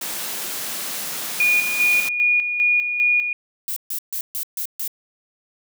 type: high-pass noise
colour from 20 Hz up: white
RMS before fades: -28 dBFS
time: 0.01-2.09 s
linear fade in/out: 5 ms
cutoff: 140 Hz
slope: 96 dB/octave
type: tone with tremolo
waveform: sine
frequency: 2443 Hz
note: D#7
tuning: 32 cents flat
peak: -14 dBFS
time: 1.4-3.33 s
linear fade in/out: 2 ms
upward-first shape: square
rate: 2.5 Hz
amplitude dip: 55%
type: noise bursts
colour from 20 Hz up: violet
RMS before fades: -26 dBFS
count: 6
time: 3.68-4.878 s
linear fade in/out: 0 ms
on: 83 ms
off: 140 ms
effects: none